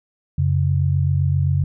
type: tone pair together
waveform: sine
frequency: 91.06 / 138.7 Hz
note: F#2 / C#3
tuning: -27 / +1 cents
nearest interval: perfect fifth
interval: 728 cents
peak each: -18 dBFS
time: 0.38-1.64 s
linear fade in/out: 5 ms
effects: none